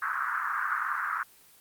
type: band-pass noise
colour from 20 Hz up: white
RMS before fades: -30 dBFS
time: 0.02-1.23 s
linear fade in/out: 2 ms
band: 1100 to 1600 Hz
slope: 48 dB/octave
effects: white hiss -57 dBFS RMS until 1.6 s + Opus 24 kbps